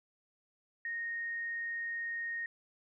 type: tone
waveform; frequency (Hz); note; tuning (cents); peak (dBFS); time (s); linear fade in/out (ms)
sine; 1858; A#6; -6; -35; 0.85-2.46; 2
effects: none